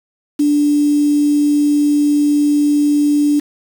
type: tone with quantisation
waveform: sine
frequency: 292.9 Hz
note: D4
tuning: 5 cents flat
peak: -10 dBFS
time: 0.39-3.4 s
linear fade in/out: 10 ms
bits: 5
effects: none